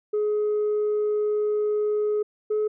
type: tone pair in turn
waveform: sine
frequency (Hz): 420.9 / 426.3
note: G#4 / G#4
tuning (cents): +23 / +45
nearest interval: unison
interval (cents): 22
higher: second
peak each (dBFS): -19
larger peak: neither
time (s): 0.13-2.23 / 2.5-2.68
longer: first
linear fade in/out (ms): 10
effects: tanh soft clip ceiling -19 dBFS